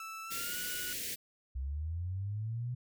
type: tone with pitch glide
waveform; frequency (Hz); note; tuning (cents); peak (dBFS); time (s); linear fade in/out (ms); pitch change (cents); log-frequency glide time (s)
30% pulse; 1318.5 to 1463; E6 to F#6; 0 to -20; -39; 0-0.93; 2; +180; 0.24-0.58
type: band-stop noise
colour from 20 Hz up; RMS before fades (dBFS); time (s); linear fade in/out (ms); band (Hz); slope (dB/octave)
white; -39; 0.3-1.16; 20; 550 to 1700; 48
type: linear sweep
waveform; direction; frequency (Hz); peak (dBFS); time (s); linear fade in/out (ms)
sine; up; 63 to 125.4; -34; 1.55-2.75; 10
effects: none